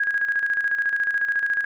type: tone with tremolo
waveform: sine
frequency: 1645 Hz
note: G#6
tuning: 17 cents flat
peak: -18 dBFS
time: 0-1.65 s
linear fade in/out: 5 ms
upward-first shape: square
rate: 14 Hz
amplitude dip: 55%
effects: none

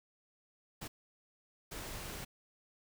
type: noise bursts at uneven times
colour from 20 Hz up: pink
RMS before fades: -44 dBFS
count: 2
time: 0.81-0.88 / 1.71-2.25 s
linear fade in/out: 10 ms
effects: none

